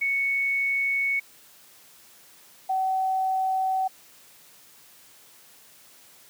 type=tone pair in turn; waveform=sine; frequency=2217 / 758.9 Hz; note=C#7 / F#5; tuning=0 / +44 cents; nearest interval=octave + perfect fifth; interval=1856 cents; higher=first; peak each=-22 dBFS; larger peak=neither; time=0.01-1.2 / 2.69-3.88 s; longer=neither; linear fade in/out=10 ms; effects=white hiss -53 dBFS RMS until 6.29 s + high-pass 100 Hz 12 dB/octave